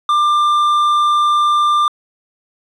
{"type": "tone with hard clipping", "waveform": "triangle", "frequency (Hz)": 1191, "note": "D6", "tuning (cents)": 24, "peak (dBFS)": -12, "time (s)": [0.09, 1.88], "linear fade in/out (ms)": 2, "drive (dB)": 9, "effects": ["resampled to 24000 Hz"]}